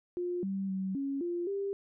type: tone with pitch steps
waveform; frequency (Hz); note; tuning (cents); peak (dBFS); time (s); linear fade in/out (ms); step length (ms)
sine; 354.4 / 194.2 / 190.4 / 276 / 347.7 / 396.9; F4 / G3 / F#3 / C#4 / F4 / G4; +25 / -16 / +50 / -7 / -8 / +22; -31; 0.17-1.73; 0; 260
effects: none